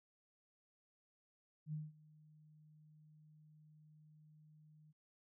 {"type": "tone with ADSR envelope", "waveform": "sine", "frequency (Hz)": 153.2, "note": "D#3", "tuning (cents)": -27, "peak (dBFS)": -39, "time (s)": [1.66, 4.93], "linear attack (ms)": 70, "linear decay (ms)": 190, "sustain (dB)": -23, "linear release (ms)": 27, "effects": []}